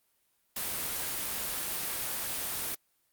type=noise; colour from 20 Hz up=white; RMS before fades=-34 dBFS; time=0.56-2.75 s; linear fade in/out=5 ms; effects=white hiss -73 dBFS RMS until 3.12 s + Opus 32 kbps